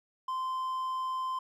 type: tone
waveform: triangle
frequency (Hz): 1037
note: C6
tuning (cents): -16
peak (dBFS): -29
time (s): 0.28-1.39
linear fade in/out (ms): 5
effects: none